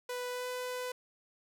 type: tone with pitch glide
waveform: sawtooth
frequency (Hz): 495.1 to 500.3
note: B4 to B4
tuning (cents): +4 to +22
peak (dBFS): -32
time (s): 0.09-0.92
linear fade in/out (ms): 5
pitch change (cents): +18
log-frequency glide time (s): 0.3-0.48
effects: none